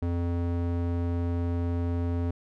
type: tone with band-pass filter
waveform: square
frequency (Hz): 86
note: F2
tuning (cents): -26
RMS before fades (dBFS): -28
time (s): 0.02-2.31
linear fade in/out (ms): 5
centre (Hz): 210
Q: 0.58
effects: none